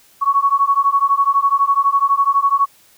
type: beating tone pair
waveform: sine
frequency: 1108.7 / 1120.7 Hz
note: C#6 / C#6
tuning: 0 / +19 cents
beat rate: 12 Hz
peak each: -15 / -15 dBFS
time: 0.21-2.66 s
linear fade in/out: 20 ms
effects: white hiss -51 dBFS RMS until 2.97 s